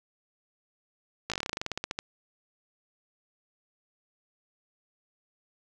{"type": "slowing click train", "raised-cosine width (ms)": 0.2, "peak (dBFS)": -14, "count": 18, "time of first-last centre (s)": [1.3, 1.989], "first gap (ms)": 17, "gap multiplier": 1.1, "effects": []}